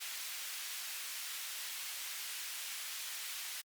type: high-pass noise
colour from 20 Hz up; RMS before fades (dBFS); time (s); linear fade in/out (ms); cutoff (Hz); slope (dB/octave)
pink; -43; 0-3.62; 20; 2100; 12
effects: Opus 48 kbps